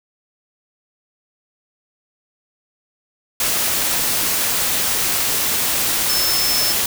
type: tone in noise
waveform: sine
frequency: 5274 Hz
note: E8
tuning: in tune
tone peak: -19 dBFS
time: 6.09-6.72 s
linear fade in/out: 2 ms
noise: white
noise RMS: -19 dBFS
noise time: 3.4-6.86 s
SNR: -3 dB
effects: none